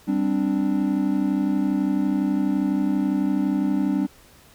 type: chord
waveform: triangle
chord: G suspended fourth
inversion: none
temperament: equal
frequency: 196 / 261.6 / 293.7 Hz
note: G3 / C4 / D4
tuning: 0 / 0 / 0 cents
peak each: -22 / -23 / -21 dBFS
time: 0.07-4.07 s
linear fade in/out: 20 ms
effects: pink hiss -52 dBFS RMS until 4.54 s